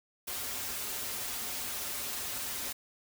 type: noise with comb filter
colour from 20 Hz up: white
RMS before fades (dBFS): -37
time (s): 0.27-2.73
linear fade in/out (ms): 10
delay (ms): 6.1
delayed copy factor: -1
effects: none